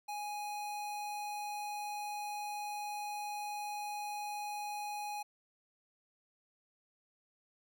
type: tone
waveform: square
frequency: 830.6 Hz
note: G#5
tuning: in tune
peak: -39 dBFS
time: 0.08-5.23 s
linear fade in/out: 10 ms
effects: none